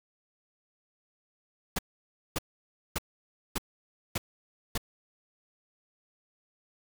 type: noise bursts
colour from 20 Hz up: pink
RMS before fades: -30 dBFS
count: 6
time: 1.76-4.778 s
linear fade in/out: 5 ms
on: 28 ms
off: 570 ms
effects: none